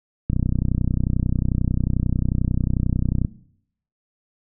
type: click train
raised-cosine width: 5 ms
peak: -8 dBFS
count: 93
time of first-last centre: 0.3-3.249 s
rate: 31.2 Hz
effects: noise-tail reverb RT60 0.7 s tail -19 dB re dry